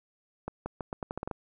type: accelerating click train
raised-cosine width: 1 ms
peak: -20 dBFS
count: 10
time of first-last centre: 0.48-1.312 s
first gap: 180 ms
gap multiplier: 0.82
effects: none